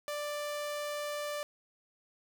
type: tone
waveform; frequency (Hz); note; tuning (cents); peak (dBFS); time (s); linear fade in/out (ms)
sawtooth; 589; D5; +5; -31; 0.08-1.43; 0
effects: none